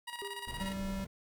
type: tone with tremolo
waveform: 15% pulse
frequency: 955 Hz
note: A#5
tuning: 42 cents sharp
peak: -32 dBFS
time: 0.07-0.73 s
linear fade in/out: 10 ms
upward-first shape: square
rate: 17 Hz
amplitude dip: 60%
type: tone with exponential decay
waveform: triangle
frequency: 401.8 Hz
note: G4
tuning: 43 cents sharp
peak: -37 dBFS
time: 0.22-0.78 s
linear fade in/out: 0 ms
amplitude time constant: 120 ms
type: noise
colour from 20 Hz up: brown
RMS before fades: -43 dBFS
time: 0.47-1.07 s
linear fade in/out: 10 ms
type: tone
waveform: square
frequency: 194 Hz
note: G3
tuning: 18 cents flat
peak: -37 dBFS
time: 0.6-1.05 s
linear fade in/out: 10 ms
effects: none